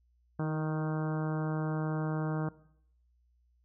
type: harmonic tone with a mistuned harmonic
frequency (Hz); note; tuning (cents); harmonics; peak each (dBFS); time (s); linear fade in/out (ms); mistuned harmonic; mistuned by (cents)
155.56; D#3; 0; 1 / 2 / 3 / 4 / 5 / 6 / 7 / 8 / 9 / 10; -31 / -37 / -41 / -43 / -45 / -47 / -48 / -49 / -50 / -51; 0.39-2.49; 5; 2; +19
effects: noise-tail reverb RT60 0.7 s tail -19 dB re dry + added 60 Hz sine -66 dBFS peak until 3.64 s